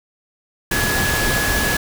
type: tone in noise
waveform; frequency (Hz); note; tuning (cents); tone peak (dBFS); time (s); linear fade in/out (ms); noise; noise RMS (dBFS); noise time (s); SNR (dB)
sine; 1688; G#6; +28; -21; 0.71-1.77; 5; pink; -20; 0.71-1.77; -4
effects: none